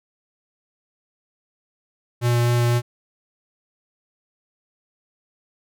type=tone with vibrato; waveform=square; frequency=120 Hz; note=B2; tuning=49 cents flat; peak=-17 dBFS; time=2.21-2.82 s; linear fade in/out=50 ms; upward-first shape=sine; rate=3.9 Hz; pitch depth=9 cents each way; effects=none